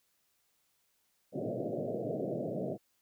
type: band-pass noise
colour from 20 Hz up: white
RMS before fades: -36 dBFS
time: 1.32-2.78 s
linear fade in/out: 50 ms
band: 110 to 670 Hz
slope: 96 dB/octave
effects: white hiss -75 dBFS RMS until 3.01 s